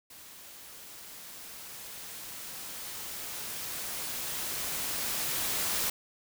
white noise with level ramp, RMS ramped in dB -50 to -30 dBFS, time 0.1-5.9 s, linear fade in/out 5 ms, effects none

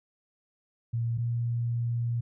sine tone pair in turn, 116.54 / 118.24 Hz, A#2 / A#2, 0 / +25 cents, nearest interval unison, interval 25 cents, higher second, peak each -26 / -26 dBFS, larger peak neither, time 0.93-1.18 / 1.18-2.21 s, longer second, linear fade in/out 10 ms, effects none

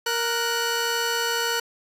15% pulse tone pair together, 466.1 / 1479.8 Hz, A#4 / F#6, 0 / 0 cents, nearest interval octave + minor sixth, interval 2000 cents, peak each -19 dBFS, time 0.06-1.6 s, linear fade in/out 5 ms, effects resampled to 32000 Hz

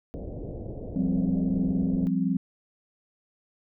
pink low-pass noise, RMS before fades -36 dBFS, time 0.14-2.07 s, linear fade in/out 0 ms, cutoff 640 Hz, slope 48 dB/octave
sine chord, F suspended second, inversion none, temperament equal, 174.61 / 196 / 261.6 Hz, F3 / G3 / C4, 0 / 0 / 0 cents, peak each -27 dBFS, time 0.96-2.37 s, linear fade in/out 2 ms
effects none

